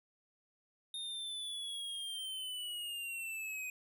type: linear sweep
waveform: square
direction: down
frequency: 3681 to 2495 Hz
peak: -40 dBFS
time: 0.94-3.7 s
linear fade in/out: 2 ms
effects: none